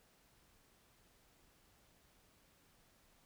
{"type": "silence", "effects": ["pink hiss -70 dBFS RMS until 3.25 s"]}